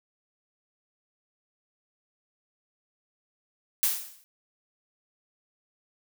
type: noise with exponential decay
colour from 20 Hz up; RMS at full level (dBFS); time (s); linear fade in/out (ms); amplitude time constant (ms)
blue; -21; 3.83-4.24; 0; 87
effects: none